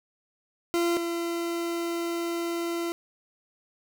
40% pulse tone pair in turn, 342.4 / 339.8 Hz, F4 / F4, -34 / -47 cents, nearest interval unison, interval 13 cents, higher first, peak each -22 / -27 dBFS, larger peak first, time 0.74-0.97 / 0.97-2.92 s, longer second, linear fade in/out 0 ms, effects none

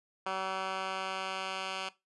10% pulse tone with band-pass filter sweep, 190 Hz, F#3, 46 cents sharp, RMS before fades -36 dBFS, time 0.26-1.89 s, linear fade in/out 5 ms, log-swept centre 1400 to 2600 Hz, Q 1, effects noise-tail reverb RT60 0.2 s tail -17 dB re dry + resampled to 24000 Hz

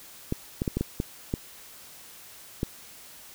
clicks, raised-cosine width 3 ms, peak -13 dBFS, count 8, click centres 0.324 / 0.619 / 0.678 / 0.77 / 0.81 / 1.001 / 1.339 / 2.631 s, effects white hiss -48 dBFS RMS until 3.34 s

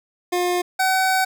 25% pulse tone pair in turn, 356.2 / 756.9 Hz, F4 / F#5, +34 / +39 cents, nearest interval octave + minor second, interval 1305 cents, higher second, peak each -15 / -13 dBFS, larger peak second, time 0.32-0.62 / 0.79-1.25 s, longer second, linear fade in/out 10 ms, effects none

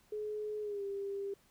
sine tone with pitch glide, 423.7 to 397.6 Hz, G#4 to G4, +35 to +25 cents, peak -36 dBFS, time 0.12-1.34 s, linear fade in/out 5 ms, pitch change -110 cents, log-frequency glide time 0.61-0.83 s, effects pink hiss -68 dBFS RMS until 1.5 s

